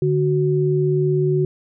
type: tone pair together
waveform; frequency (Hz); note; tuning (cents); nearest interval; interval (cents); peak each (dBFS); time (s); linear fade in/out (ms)
sine; 147.3 / 370.3; D3 / F#4; +6 / +1; octave + major third; 1595; -18; 0.02-1.45; 2
effects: none